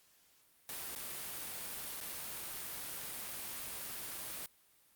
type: noise with dropouts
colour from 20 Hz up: white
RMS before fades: -43 dBFS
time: 0.69-4.46 s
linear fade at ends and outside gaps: 1 ms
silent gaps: 0.951-0.96 / 2.004-2.011 s
effects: white hiss -68 dBFS RMS until 4.95 s + Opus 48 kbps